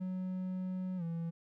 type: tone with pitch glide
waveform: triangle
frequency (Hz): 185.1 to 166.82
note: F#3 to E3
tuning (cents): +1 to +21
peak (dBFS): -33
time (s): 0-1.31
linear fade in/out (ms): 20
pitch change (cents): -180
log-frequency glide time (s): 0.97-1.03
effects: none